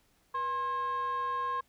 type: tone with frequency modulation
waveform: sine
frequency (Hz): 1064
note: C6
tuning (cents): +29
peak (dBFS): -28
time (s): 0.34-1.61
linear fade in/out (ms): 10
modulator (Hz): 577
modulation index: 0.42
effects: tanh soft clip ceiling -28 dBFS + pink hiss -69 dBFS RMS until 1.68 s